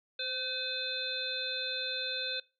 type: harmonic tone with a mistuned harmonic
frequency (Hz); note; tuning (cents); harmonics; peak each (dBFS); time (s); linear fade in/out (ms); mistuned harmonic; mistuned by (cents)
510; C5; -44; 1 / 3 / 5 / 7 / 8; -43 / -41 / -42 / -37 / -38; 0.19-2.4; 5; 1; +28
effects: noise-tail reverb RT60 0.3 s tail -22 dB re dry